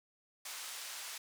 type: band-pass noise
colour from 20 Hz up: white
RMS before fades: -45 dBFS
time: 0.45-1.18 s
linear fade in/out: 5 ms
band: 840 to 8900 Hz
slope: 12 dB/octave
effects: none